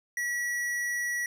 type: tone with tanh clipping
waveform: sine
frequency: 1933 Hz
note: B6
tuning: 38 cents flat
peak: -30 dBFS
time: 0.17-1.26 s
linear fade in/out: 2 ms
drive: 16 dB
effects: none